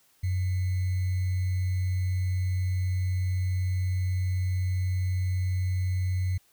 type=tone with sample-and-hold; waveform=sine; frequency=92 Hz; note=F#2; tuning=9 cents flat; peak=-24 dBFS; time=0.23-6.38 s; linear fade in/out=10 ms; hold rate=2100 Hz; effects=white hiss -64 dBFS RMS until 6.52 s